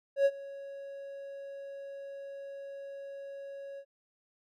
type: tone with ADSR envelope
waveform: triangle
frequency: 554.4 Hz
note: C#5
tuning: in tune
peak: -18 dBFS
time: 0.16-3.85 s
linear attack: 95 ms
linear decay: 48 ms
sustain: -21 dB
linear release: 66 ms
effects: none